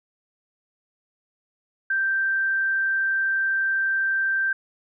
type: tone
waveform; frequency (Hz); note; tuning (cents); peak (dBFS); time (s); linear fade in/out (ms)
sine; 1568; G6; 0; -20; 1.9-4.53; 5
effects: none